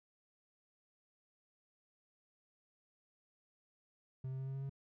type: tone with pitch steps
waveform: triangle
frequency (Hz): 130.81 / 132.02 / 133.25 / 134.49 / 135.74 / 137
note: C3 / C3 / C3 / C3 / C#3 / C#3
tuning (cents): 0 / +16 / +32 / +48 / -36 / -20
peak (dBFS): -37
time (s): 4.24-4.696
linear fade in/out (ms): 5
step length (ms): 76
effects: none